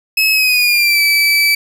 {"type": "tone with pitch glide", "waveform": "30% pulse", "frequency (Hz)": [2577, 2309], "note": ["E7", "D7"], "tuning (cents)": [-40, -30], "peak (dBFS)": -7, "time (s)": [0.17, 1.55], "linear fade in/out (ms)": 5, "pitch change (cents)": -190, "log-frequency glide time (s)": [0.32, 1.01], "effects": []}